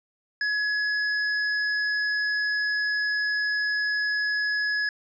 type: tone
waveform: square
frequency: 1689 Hz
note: G#6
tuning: 29 cents sharp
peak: -24 dBFS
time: 0.41-4.89 s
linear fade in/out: 2 ms
effects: resampled to 16000 Hz + 10-bit